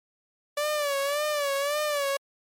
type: tone with vibrato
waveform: sawtooth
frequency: 578 Hz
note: D5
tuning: 28 cents flat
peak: -21 dBFS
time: 0.57-2.17 s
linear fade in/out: 5 ms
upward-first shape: sine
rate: 1.8 Hz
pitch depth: 80 cents each way
effects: MP3 64 kbps